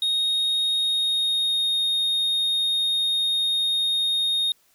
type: tone with pitch glide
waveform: triangle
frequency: 3729 to 3705 Hz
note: A#7 to A#7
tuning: 0 to -11 cents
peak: -19 dBFS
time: 0.02-4.52 s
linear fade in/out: 2 ms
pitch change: -11 cents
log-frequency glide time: 0.76-1.76 s
effects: white hiss -62 dBFS RMS until 4.74 s